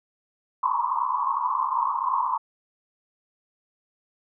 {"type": "band-pass noise", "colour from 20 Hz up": "white", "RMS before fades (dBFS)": -25, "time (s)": [0.63, 2.38], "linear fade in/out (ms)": 5, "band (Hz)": [930, 1100], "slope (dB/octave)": 96, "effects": []}